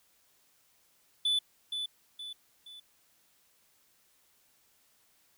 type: tone with echo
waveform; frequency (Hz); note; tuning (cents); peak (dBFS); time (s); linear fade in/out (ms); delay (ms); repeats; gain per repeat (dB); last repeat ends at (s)
triangle; 3483; A7; -18; -24; 1.25-1.39; 5; 470; 3; -7; 2.8
effects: white hiss -68 dBFS RMS until 5.37 s